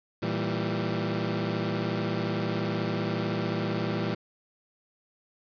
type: chord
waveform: 20% pulse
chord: E diminished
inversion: second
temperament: equal with one note detuned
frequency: 115.14 / 164.81 / 196 Hz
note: Bb2 / E3 / G3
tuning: -21 / 0 / 0 cents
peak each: -27 dBFS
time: 0.22-4.15 s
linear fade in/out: 10 ms
effects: resampled to 11025 Hz + 8-bit